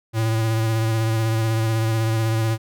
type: tone with vibrato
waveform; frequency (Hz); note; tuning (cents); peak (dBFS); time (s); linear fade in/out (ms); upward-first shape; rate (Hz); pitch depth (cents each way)
square; 111.9; A2; +30; -19; 0.13-2.58; 50; sine; 16; 24
effects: none